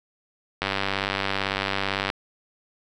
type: click train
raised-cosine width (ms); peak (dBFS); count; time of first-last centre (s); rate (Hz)
0.3; -8; 146; 0.62-2.101; 97.9
effects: none